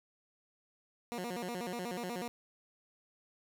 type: tone with vibrato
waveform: 15% pulse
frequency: 207.7 Hz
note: G#3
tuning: in tune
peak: -31 dBFS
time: 1.12-2.28 s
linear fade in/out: 0 ms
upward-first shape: square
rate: 8.2 Hz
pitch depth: 240 cents each way
effects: none